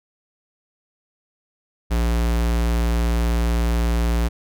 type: tone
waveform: square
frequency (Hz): 58.1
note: A#1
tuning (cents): -5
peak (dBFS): -18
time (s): 1.9-4.29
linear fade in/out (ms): 20
effects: none